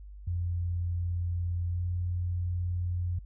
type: tone with pitch glide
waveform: sine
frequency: 87.31 to 88.68 Hz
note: F2 to F2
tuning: 0 to +27 cents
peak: -28 dBFS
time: 0.27-3.19 s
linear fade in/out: 5 ms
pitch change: +27 cents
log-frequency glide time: 1.67-1.83 s
effects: added 50 Hz sine -43 dBFS peak until 3.25 s